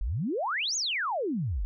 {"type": "exponential two-way sweep", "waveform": "sine", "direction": "up then down", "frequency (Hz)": [40.74, 7020, 40.74], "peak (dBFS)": -27, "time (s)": [0.01, 1.65], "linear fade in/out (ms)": 0, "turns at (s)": 0.76, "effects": []}